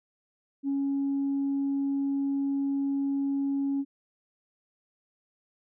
sine tone, 277.2 Hz, C#4, in tune, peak -24 dBFS, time 0.63-3.85 s, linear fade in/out 50 ms, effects tanh soft clip ceiling -22 dBFS

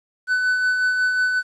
triangle tone with tremolo, 1500 Hz, F#6, 23 cents sharp, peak -14 dBFS, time 0.27-1.43 s, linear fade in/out 50 ms, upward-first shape sine, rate 5.5 Hz, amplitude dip 35%, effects resampled to 22050 Hz + 9-bit

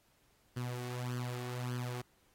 sawtooth tone with flanger, 123.47 Hz, B2, in tune, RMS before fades -39 dBFS, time 0.56-2.02 s, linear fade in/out 10 ms, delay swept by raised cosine 0.64 to 2.74 ms, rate 1.7 Hz, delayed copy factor +0.6, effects pink hiss -71 dBFS RMS until 2.34 s + AAC 48 kbps

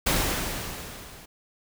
pink noise with level ramp, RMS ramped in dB -22 to -47 dBFS, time 0.06-1.26 s, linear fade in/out 10 ms, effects none

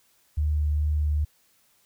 sine tone with vibrato, 75 Hz, D2, 37 cents sharp, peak -21 dBFS, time 0.37-1.25 s, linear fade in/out 10 ms, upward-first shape sine, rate 2.4 Hz, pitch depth 10 cents each way, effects white hiss -64 dBFS RMS until 1.85 s

